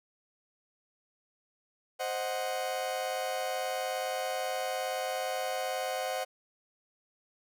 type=chord; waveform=40% pulse; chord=C diminished; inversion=none; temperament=equal; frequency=523.3 / 622.3 / 740 Hz; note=C5 / Eb5 / Gb5; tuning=0 / 0 / 0 cents; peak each=-35 / -37 / -34 dBFS; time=1.99-6.25 s; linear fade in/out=20 ms; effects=none